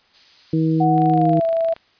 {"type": "noise", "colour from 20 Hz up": "violet", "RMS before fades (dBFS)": -36, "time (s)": [0.13, 0.85], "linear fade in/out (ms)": 20}
{"type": "harmonic tone", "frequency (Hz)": 160, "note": "D#3", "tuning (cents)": 49, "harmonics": [1, 2, 3], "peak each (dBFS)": [-18, -18, -28], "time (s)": [0.53, 1.4], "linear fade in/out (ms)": 5}
{"type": "tone with pitch glide", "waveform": "sine", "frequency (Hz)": [740, 659.3], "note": ["F#5", "E5"], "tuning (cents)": [0, 0], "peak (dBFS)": -16, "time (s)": [0.8, 1.74], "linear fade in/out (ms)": 10, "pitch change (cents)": -200, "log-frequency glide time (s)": [1.11, 1.45]}
{"type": "click train", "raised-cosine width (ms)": 0.3, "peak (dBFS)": -23, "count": 21, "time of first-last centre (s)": [0.98, 1.764], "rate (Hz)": 25.5}
{"effects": ["white hiss -57 dBFS RMS until 1.99 s", "resampled to 11025 Hz"]}